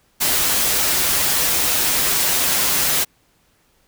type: noise with comb filter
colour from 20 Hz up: white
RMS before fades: -18 dBFS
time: 0.2-3.05 s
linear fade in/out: 20 ms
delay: 9.1 ms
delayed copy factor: -0.6
effects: pink hiss -60 dBFS RMS until 3.87 s